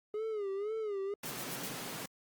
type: tone with vibrato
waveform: triangle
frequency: 415.3 Hz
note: G#4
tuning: in tune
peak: -32 dBFS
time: 0.14-1.14 s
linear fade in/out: 2 ms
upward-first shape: sine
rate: 2 Hz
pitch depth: 120 cents each way
type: high-pass noise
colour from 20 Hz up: pink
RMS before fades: -42 dBFS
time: 1.23-2.06 s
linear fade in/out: 5 ms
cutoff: 120 Hz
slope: 96 dB/octave
type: noise bursts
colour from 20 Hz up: blue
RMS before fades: -42 dBFS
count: 4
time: 1.25-1.686 s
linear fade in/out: 10 ms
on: 58 ms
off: 68 ms
effects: Opus 32 kbps